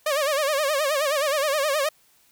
sawtooth tone with vibrato, 581 Hz, D5, 19 cents flat, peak -17 dBFS, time 0.06-1.89 s, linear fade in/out 5 ms, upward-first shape sine, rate 9.5 Hz, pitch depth 130 cents each way, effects white hiss -60 dBFS RMS until 2.31 s

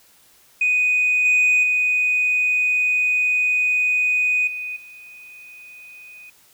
sine tone with level steps, 2489 Hz, D#7, in tune, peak -14 / -11 / -15 / -26 / -39 dBFS, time 0.61-6.3 s, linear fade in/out 5 ms, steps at 1.25 / 1.63 / 4.47 / 4.76 s, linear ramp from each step 5 ms, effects tanh soft clip ceiling -12 dBFS + white hiss -54 dBFS RMS until 6.53 s

